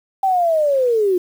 sine linear sweep, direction down, 784 to 349.2 Hz, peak -13 dBFS, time 0.23-1.18 s, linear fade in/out 5 ms, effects 7-bit

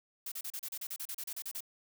blue noise bursts, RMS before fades -40 dBFS, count 15, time 0.26-1.606 s, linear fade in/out 5 ms, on 58 ms, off 34 ms, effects none

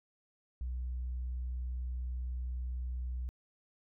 sine tone, 62.1 Hz, B1, 10 cents sharp, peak -33 dBFS, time 0.61-3.29 s, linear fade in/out 0 ms, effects tanh soft clip ceiling -32 dBFS

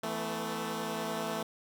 10% pulse chord, E suspended fourth, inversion none, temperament equal with one note detuned, 164.81 / 220 / 252.3 Hz, E3 / A3 / B3, 0 / 0 / +37 cents, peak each -31 / -27 / -33 dBFS, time 0.03-1.43 s, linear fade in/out 5 ms, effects none

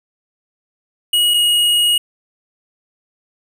square tone pair in turn, 2901 / 2886 Hz, F#7 / F#7, -35 / -44 cents, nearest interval unison, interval 9 cents, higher first, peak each -12 dBFS, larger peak neither, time 1.13-1.34 / 1.34-1.98 s, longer second, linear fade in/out 5 ms, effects none

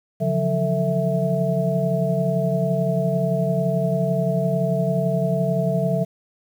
sine tone cluster, 141.7 / 168 / 179.5 / 446.7 / 657 Hz, C#3 / E3 / F3 / A4 / E5, +38 / +33 / +48 / +26 / -6 cents, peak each -24 / -29 / -23 / -28 / -23 dBFS, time 0.2-6.05 s, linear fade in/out 20 ms, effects 8-bit

